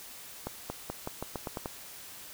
accelerating click train, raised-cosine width 1 ms, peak -20 dBFS, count 9, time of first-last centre 0.47-1.659 s, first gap 230 ms, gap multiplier 0.87, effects white hiss -47 dBFS RMS until 2.33 s

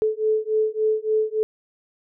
sine beating tone pair, 432.2 / 435.7 Hz, A4 / A4, -31 / -17 cents, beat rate 3.5 Hz, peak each -22 dBFS, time 0.02-1.43 s, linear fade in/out 0 ms, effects none

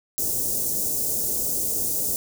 white band-stop noise, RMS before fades -25 dBFS, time 0.18-2.16 s, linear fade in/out 0 ms, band 570 to 6400 Hz, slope 24 dB/octave, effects none

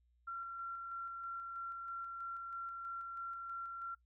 sine tone with tremolo, 1367 Hz, F6, 37 cents flat, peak -40 dBFS, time 0.27-3.95 s, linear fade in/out 10 ms, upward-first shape square, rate 3.1 Hz, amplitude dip 25%, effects noise-tail reverb RT60 0.1 s tail -23 dB re dry + added 60 Hz sine -70 dBFS peak until 4.05 s

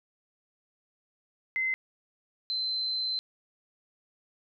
sine tone pair in turn, 2061 / 4079 Hz, C7 / C8, -27 / -45 cents, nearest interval octave, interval 1182 cents, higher second, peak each -26 / -28 dBFS, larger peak first, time 1.56-1.74 / 2.5-3.19 s, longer second, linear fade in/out 0 ms, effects none

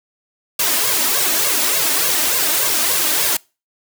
white noise with flanger, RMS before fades -17 dBFS, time 0.59-3.37 s, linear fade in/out 5 ms, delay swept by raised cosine 1.8 to 3.3 ms, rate 3.4 Hz, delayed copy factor +0.95, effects noise-tail reverb RT60 0.3 s tail -25 dB re dry + high-pass 150 Hz 12 dB/octave

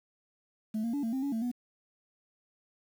sine tone with pitch steps, 216.9 / 231.9 / 285.9 / 226.9 / 264.3 / 281.2 / 224.5 / 244.3 Hz, A3 / A#3 / D4 / A#3 / C4 / C#4 / A3 / B3, -25 / -9 / -46 / -47 / +18 / +25 / +35 / -19 cents, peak -27 dBFS, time 0.74-1.516 s, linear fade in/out 10 ms, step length 97 ms, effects tanh soft clip ceiling -28 dBFS + 9-bit

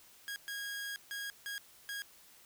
sawtooth tone bursts at uneven times, 1639 Hz, G#6, 23 cents flat, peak -35 dBFS, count 5, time 0.28-0.36 / 0.48-0.96 / 1.11-1.3 / 1.46-1.58 / 1.89-2.02 s, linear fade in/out 0 ms, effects white hiss -60 dBFS RMS until 2.45 s

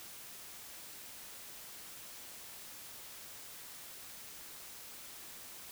silence, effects white hiss -50 dBFS RMS until 5.71 s

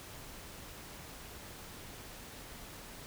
silence, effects pink hiss -49 dBFS RMS until 3.06 s

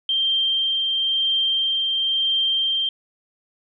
sine tone with tremolo, 3161 Hz, G7, 14 cents sharp, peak -17 dBFS, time 0.09-2.89 s, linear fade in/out 2 ms, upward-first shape triangle, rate 0.98 Hz, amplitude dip 25%, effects none

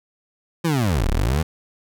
25% pulse linear two-way sweep, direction down then up, 174.61 to 30.06 to 84.3 Hz, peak -14 dBFS, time 0.64-1.43 s, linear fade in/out 10 ms, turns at 1.09 s, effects none

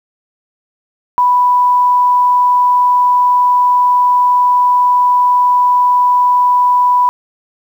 sine tone, 987.8 Hz, B5, in tune, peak -7 dBFS, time 1.18-7.09 s, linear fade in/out 0 ms, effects 7-bit

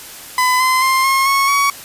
30% pulse tone with pitch steps, 1007 / 1029.3 / 1052.2 / 1075.5 / 1099.4 / 1123.8 Hz, B5 / C6 / C6 / C6 / C#6 / C#6, +33 / -29 / +9 / +47 / -15 / +23 cents, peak -9 dBFS, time 0.38-1.7 s, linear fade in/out 2 ms, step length 220 ms, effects white hiss -34 dBFS RMS until 1.84 s + resampled to 32000 Hz

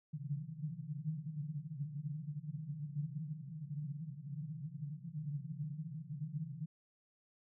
pink band-pass noise, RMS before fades -43 dBFS, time 0.13-6.66 s, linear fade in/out 10 ms, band 140 to 160 Hz, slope 96 dB/octave, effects none

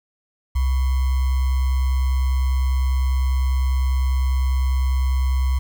sine tone with sample-and-hold, 65 Hz, C2, 11 cents flat, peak -16 dBFS, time 0.55-5.59 s, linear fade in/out 10 ms, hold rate 1050 Hz, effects none

